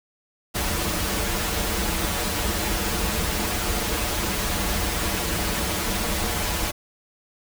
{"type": "noise with comb filter", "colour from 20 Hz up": "pink", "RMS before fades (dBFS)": -25, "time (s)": [0.54, 6.72], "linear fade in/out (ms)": 20, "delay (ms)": 7.6, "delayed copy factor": -0.85, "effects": []}